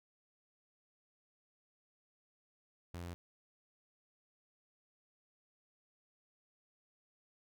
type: tone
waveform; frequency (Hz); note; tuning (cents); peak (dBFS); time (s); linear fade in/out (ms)
sawtooth; 86.8; F2; -10; -39; 2.94-3.14; 0
effects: none